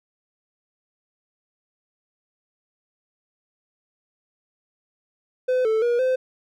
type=tone with pitch steps; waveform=triangle; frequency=508 / 440.3 / 478 / 515 Hz; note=B4 / A4 / A#4 / C5; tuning=+49 / +1 / +43 / -28 cents; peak=-16 dBFS; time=5.48-6.16 s; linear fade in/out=10 ms; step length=170 ms; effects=none